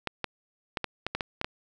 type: clicks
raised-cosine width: 0.3 ms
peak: -13 dBFS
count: 9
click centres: 0.073 / 0.243 / 0.772 / 0.843 / 1.066 / 1.15 / 1.208 / 1.414 / 1.445 s
effects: none